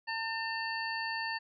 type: harmonic tone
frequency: 900 Hz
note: A5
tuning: 39 cents sharp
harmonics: 1 / 2 / 3 / 5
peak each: -38 / -36 / -42 / -41 dBFS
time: 0.07-1.39 s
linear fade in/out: 20 ms
effects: none